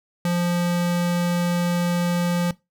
square tone, 174.61 Hz, F3, in tune, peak -20 dBFS, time 0.25-2.51 s, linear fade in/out 2 ms, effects noise-tail reverb RT60 0.2 s tail -19 dB re dry

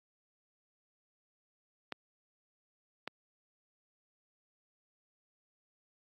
clicks, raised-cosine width 0.3 ms, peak -21 dBFS, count 2, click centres 1.923 / 3.076 s, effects high-pass 200 Hz 12 dB/octave + AAC 48 kbps

